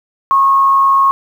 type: tone with frequency modulation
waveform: sine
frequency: 1090 Hz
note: C#6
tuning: 29 cents flat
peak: -7 dBFS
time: 0.31-1.11 s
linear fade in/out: 0 ms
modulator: 132 Hz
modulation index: 0.24
effects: 7-bit